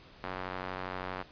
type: tone with band-pass filter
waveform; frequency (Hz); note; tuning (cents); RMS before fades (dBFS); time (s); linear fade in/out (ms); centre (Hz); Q
square; 46.25; F#1; 0; -39; 0.23-1.23; 10; 1200; 0.95
effects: pink hiss -55 dBFS RMS until 1.31 s + resampled to 11025 Hz